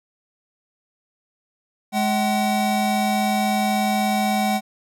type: tone pair together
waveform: square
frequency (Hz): 210 / 757.9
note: G#3 / F#5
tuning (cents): +19 / +41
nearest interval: octave + minor seventh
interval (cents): 2222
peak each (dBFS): -22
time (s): 1.92-4.61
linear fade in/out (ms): 50
effects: none